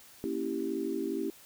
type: chord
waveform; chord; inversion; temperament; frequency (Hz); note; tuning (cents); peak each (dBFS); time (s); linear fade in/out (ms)
sine; A# diminished seventh; none; equal; 233.1 / 277.2 / 329.6 / 392; A#3 / C#4 / E4 / G4; 0 / 0 / 0 / 0; -39 / -36 / -35 / -35; 0.24-1.3; 0
effects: white hiss -55 dBFS RMS until 1.45 s